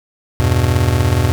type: chord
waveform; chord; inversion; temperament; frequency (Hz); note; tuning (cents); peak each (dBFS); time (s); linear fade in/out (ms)
square; E minor; none; just; 82.41 / 98.89 / 123.61; E2 / G2 / B2; 0 / +16 / +2; -17; 0.4-1.32; 0
effects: none